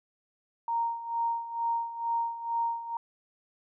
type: tone with tremolo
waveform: sine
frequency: 929 Hz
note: A#5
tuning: 6 cents flat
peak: -25 dBFS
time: 0.68-2.97 s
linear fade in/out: 2 ms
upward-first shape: sine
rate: 2.2 Hz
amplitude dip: 75%
effects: none